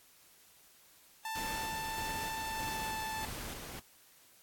sawtooth tone with pitch glide, 886 to 878.4 Hz, A5 to A5, +12 to -3 cents, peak -33 dBFS, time 1.25-3.25 s, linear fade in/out 2 ms, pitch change -15 cents, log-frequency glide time 2.49-2.87 s
pink noise with tremolo, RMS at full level -43 dBFS, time 1.35-3.8 s, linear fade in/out 10 ms, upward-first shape square, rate 1.6 Hz, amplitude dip 25%
effects white hiss -62 dBFS RMS until 4.42 s + AAC 64 kbps

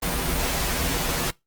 pink noise with comb filter, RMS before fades -25 dBFS, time 0.02-1.31 s, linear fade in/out 10 ms, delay 9.5 ms, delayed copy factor -0.9, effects noise-tail reverb RT60 0.2 s tail -23 dB re dry + Opus 32 kbps

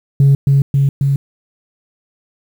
sine tone with echo, 138.59 Hz, C#3, in tune, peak -4 dBFS, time 0.2-0.35 s, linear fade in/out 2 ms, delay 270 ms, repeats 3, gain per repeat -2 dB, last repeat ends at 1.16 s, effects tanh soft clip ceiling -4 dBFS + 7-bit

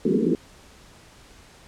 pink band-pass noise, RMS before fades -21 dBFS, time 0.05-0.35 s, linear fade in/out 2 ms, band 170 to 450 Hz, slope 96 dB/octave, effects pink hiss -50 dBFS RMS until 1.67 s + low-pass 9000 Hz 12 dB/octave

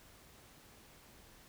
silence, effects pink hiss -60 dBFS RMS until 1.48 s

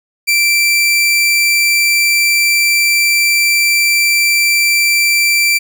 sawtooth tone, 2344 Hz, D7, 4 cents flat, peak -6 dBFS, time 0.27-5.59 s, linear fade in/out 20 ms, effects none

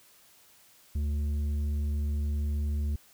sine tone with tanh clipping, 73.42 Hz, D2, in tune, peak -28 dBFS, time 0.95-2.96 s, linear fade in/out 5 ms, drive 7 dB, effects white hiss -59 dBFS RMS until 3.13 s

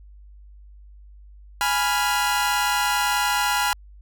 sawtooth chord, F diminished, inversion first, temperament equal, 830.6 / 987.8 / 1396.9 Hz, Ab5 / Cb6 / F6, 0 / 0 / 0 cents, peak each -20 / -21 / -21 dBFS, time 1.61-3.73 s, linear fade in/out 0 ms, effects added 50 Hz sine -43 dBFS peak until 4.01 s

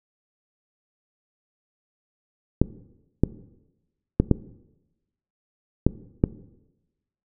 clicks, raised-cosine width 3 ms, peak -3 dBFS, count 6, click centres 2.616 / 3.236 / 4.2 / 4.313 / 5.866 / 6.239 s, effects noise-tail reverb RT60 1.0 s tail -18 dB re dry

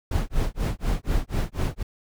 brown noise with tremolo, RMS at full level -21 dBFS, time 0.11-1.83 s, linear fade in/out 5 ms, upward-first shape sine, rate 4.1 Hz, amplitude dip 100%, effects none

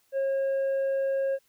triangle tone with tanh clipping, 542 Hz, C#5, 39 cents flat, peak -25 dBFS, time 0.12-1.39 s, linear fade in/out 50 ms, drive 8 dB, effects white hiss -68 dBFS RMS until 1.48 s

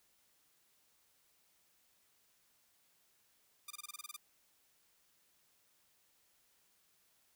5% pulse tone bursts, 1200 Hz, D6, 37 cents sharp, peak -32 dBFS, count 10, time 3.68-4.165 s, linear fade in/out 5 ms, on 26 ms, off 25 ms, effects white hiss -73 dBFS RMS until 7.35 s

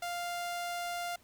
sawtooth tone, 698.5 Hz, F5, in tune, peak -31 dBFS, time 0.02-1.16 s, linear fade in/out 5 ms, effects pink hiss -64 dBFS RMS until 1.23 s

